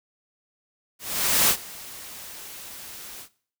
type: noise with ADSR envelope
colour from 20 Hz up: white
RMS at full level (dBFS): -18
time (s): 0.99-3.29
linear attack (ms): 500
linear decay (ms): 73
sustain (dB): -22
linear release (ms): 84
effects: noise-tail reverb RT60 0.5 s tail -19 dB re dry